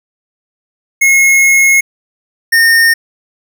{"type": "tone pair in turn", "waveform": "square", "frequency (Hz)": [2167, 1830.7], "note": ["C#7", "A#6"], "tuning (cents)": [-40, -32], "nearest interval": "minor third", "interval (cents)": 292, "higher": "first", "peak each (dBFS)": -6, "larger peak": "neither", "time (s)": [[1.01, 1.81], [2.52, 2.94]], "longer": "first", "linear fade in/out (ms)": 10, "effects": []}